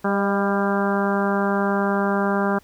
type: harmonic tone with a mistuned harmonic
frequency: 198.8 Hz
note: G3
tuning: 25 cents sharp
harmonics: 1 / 2 / 3 / 4 / 5 / 6 / 7 / 8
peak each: -22 / -25 / -27 / -28 / -29 / -30 / -30 / -31 dBFS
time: 0.04-2.59 s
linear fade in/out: 10 ms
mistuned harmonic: 3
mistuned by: +31 cents
effects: pink hiss -55 dBFS RMS until 2.63 s